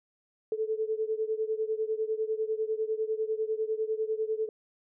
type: beating tone pair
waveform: sine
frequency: 434.4 / 444.4 Hz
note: A4 / A4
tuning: -22 / +17 cents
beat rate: 10 Hz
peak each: -30 / -32 dBFS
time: 0.52-4.49 s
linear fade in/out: 2 ms
effects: none